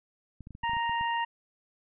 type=clicks; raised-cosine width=5 ms; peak=-32 dBFS; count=10; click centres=0.407 / 0.471 / 0.507 / 0.551 / 0.636 / 0.695 / 0.734 / 0.768 / 0.895 / 1.011 s
type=harmonic tone; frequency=932.3 Hz; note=A#5; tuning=in tune; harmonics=1 / 2 / 3; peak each=-28 / -34 / -38 dBFS; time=0.63-1.25 s; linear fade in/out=10 ms
effects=none